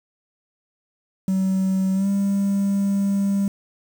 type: tone with pitch glide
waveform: triangle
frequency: 189.9 to 198.42 Hz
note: F#3 to G3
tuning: +45 to +21 cents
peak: -15 dBFS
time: 1.28-3.48 s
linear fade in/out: 2 ms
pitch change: +76 cents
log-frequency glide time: 1.94-2.08 s
effects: tanh soft clip ceiling -12 dBFS + 7-bit